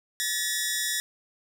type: tone pair together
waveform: 10% pulse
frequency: 1736 / 1903.8 Hz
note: A6 / A#6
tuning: -24 / +36 cents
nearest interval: major second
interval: 160 cents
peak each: -20 dBFS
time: 0.2-1 s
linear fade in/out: 0 ms
effects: none